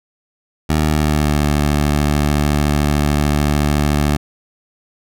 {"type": "tone with pitch glide", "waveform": "15% pulse", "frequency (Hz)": [77, 73.61], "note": ["D#2", "D2"], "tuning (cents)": [-17, 5], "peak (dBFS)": -7, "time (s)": [0.69, 4.17], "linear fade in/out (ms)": 10, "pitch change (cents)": -78, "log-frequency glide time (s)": [0.82, 1.42], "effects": []}